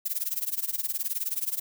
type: noise with tremolo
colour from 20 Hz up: violet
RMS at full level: -27 dBFS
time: 0.05-1.6 s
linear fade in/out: 10 ms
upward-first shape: sine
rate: 19 Hz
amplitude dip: 90%
effects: none